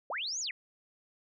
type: linear two-way sweep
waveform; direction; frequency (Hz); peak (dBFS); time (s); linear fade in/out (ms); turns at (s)
sine; up then down; 453.3 to 7040 to 1806; -33; 0.1-0.51; 2; 0.4
effects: none